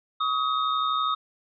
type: tone cluster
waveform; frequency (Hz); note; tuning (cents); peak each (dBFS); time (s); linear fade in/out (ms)
sine; 1133 / 1265 / 3684; C#6 / D#6 / A#7; +37 / +28 / -21; -30 / -24 / -31; 0.2-1.15; 10
effects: none